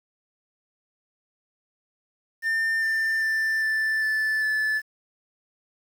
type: tone with pitch steps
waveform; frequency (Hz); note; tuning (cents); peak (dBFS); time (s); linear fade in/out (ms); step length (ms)
triangle; 1800 / 1787.6 / 1775.2 / 1763 / 1750.8 / 1738.7; A6 / A6 / A6 / A6 / A6 / A6; +39 / +27 / +15 / +3 / -9 / -21; -20; 2.42-4.82; 50; 400
effects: 8-bit